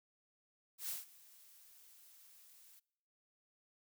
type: noise with ADSR envelope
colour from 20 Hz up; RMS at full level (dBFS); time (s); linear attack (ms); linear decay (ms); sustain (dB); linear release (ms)
blue; -40; 0.78-2.8; 110; 160; -22; 13
effects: noise-tail reverb RT60 0.9 s tail -25 dB re dry